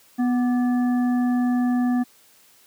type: harmonic tone with a mistuned harmonic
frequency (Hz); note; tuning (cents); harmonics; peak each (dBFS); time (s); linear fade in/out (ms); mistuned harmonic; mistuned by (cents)
246.9; B3; 0; 1 / 3 / 5 / 7; -18 / -31 / -40 / -39; 0.18-2.04; 20; 5; -76
effects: white hiss -55 dBFS RMS until 2.66 s + high-pass 100 Hz 12 dB/octave